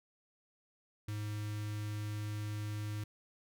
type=tone with notch filter; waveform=square; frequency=105.4 Hz; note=G#2; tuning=26 cents sharp; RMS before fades=-39 dBFS; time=1.08-3.04 s; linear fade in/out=5 ms; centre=660 Hz; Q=0.74; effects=none